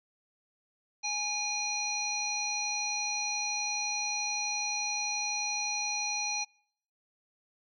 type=harmonic tone with a mistuned harmonic; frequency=830.6 Hz; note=G#5; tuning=in tune; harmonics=1 / 3 / 5 / 7; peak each=-38 / -35 / -36 / -34 dBFS; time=1.03-6.45 s; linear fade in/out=20 ms; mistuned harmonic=3; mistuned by=-27 cents; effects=noise-tail reverb RT60 0.6 s tail -25 dB re dry